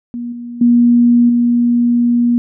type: tone with level steps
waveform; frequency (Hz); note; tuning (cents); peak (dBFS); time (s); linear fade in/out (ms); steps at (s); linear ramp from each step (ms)
sine; 239.3; A#3; +46; -20 / -24 / -6 / -9; 0.14-2.38; 0; 0.32 / 0.61 / 1.29; 5
effects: none